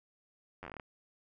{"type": "slowing click train", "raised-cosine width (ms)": 0.5, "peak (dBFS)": -29, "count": 10, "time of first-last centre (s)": [0.63, 0.798], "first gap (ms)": 10, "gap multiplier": 1.15, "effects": []}